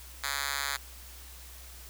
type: tone with high-pass filter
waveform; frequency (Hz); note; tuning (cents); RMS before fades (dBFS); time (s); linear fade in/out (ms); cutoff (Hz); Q
5% pulse; 140; C#3; +18; -33; 0.23-0.77; 10; 1800; 0.78
effects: added 62 Hz sine -48 dBFS peak until 1.89 s + white hiss -50 dBFS RMS until 1.89 s